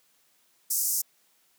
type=band-pass noise; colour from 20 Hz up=white; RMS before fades=-27 dBFS; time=0.7-1.02 s; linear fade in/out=10 ms; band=5500 to 16000 Hz; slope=48 dB/octave; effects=white hiss -66 dBFS RMS until 1.58 s + high-pass 150 Hz 12 dB/octave